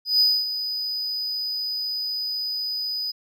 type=tone with ADSR envelope; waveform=triangle; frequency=4978 Hz; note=D#8; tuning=in tune; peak=-13 dBFS; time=0.05-3.12 s; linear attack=150 ms; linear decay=250 ms; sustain=-11 dB; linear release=17 ms; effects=none